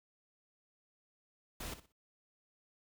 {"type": "noise with echo", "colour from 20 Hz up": "pink", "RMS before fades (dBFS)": -43, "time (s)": [1.6, 1.74], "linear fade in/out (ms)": 5, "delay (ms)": 61, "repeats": 3, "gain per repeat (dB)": -12, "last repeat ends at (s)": 1.923, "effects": []}